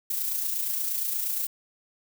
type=noise with amplitude modulation; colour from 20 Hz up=violet; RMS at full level=-27 dBFS; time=0.1-1.47 s; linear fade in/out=5 ms; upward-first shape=sine; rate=28.5 Hz; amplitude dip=40%; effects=none